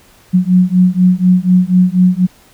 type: beating tone pair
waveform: sine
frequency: 180.2 / 184.3 Hz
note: F#3 / F#3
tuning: -45 / -7 cents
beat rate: 4.1 Hz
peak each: -10 dBFS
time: 0.33-2.27 s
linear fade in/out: 20 ms
effects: pink hiss -46 dBFS RMS until 2.53 s